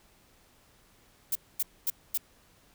violet noise bursts, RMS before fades -28 dBFS, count 4, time 1.32-2.176 s, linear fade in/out 5 ms, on 34 ms, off 240 ms, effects pink hiss -62 dBFS RMS until 2.74 s

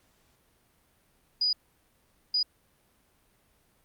sine tone bursts at uneven times, 4927 Hz, D#8, 18 cents flat, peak -23 dBFS, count 2, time 1.41-1.53 / 2.34-2.43 s, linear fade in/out 5 ms, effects pink hiss -67 dBFS RMS until 3.84 s + Opus 48 kbps

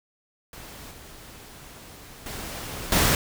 pink noise with level steps, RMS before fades -42 / -45 / -35 / -20 dBFS, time 0.53-3.15 s, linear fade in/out 2 ms, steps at 0.91 / 2.26 / 2.92 s, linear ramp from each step 2 ms, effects none

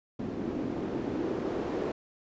blue noise with low-pass filter sweep, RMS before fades -33 dBFS, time 0.19-1.92 s, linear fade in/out 5 ms, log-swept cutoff 270 to 410 Hz, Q 2, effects resampled to 16000 Hz

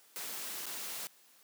white noise with dropouts, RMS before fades -41 dBFS, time 0.16-1.07 s, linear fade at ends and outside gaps 0 ms, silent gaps 0.657-0.665 s, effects white hiss -63 dBFS RMS until 1.43 s + high-pass 200 Hz 12 dB/octave

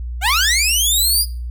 15% pulse linear sweep, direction up, 681 to 4978 Hz, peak -7 dBFS, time 0.21-1.26 s, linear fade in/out 50 ms, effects noise-tail reverb RT60 0.4 s tail -19 dB re dry + added 60 Hz sine -23 dBFS peak until 1.5 s

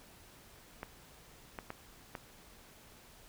clicks, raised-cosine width 0.5 ms, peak -25 dBFS, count 4, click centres 0.831 / 1.588 / 1.704 / 2.152 s, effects pink hiss -58 dBFS RMS until 3.28 s

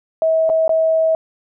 sine tone with dropouts, 644 Hz, E5, 41 cents flat, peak -12 dBFS, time 0.22-1.15 s, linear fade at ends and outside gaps 1 ms, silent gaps 0.493-0.499 / 0.679-0.693 s, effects none

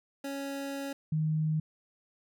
25% pulse / sine tone pair in turn, 277.2 / 155.85 Hz, C#4 / D#3, 0 / +3 cents, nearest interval minor seventh, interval 997 cents, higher first, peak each -31 / -26 dBFS, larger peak second, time 0.24-0.93 / 1.12-1.6 s, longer first, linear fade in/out 5 ms, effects none

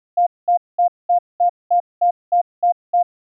sine tone bursts, 703 Hz, F5, 11 cents sharp, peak -11 dBFS, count 10, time 0.17-3.03 s, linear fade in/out 10 ms, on 97 ms, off 210 ms, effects none

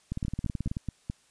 two click trains, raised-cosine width 5 ms, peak -19 / -19 dBFS, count 13 / 5, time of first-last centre 0.12-0.769 / 0.25-1.099 s, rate 18.5 / 4.71 Hz, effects white hiss -64 dBFS RMS until 1.3 s + resampled to 22050 Hz

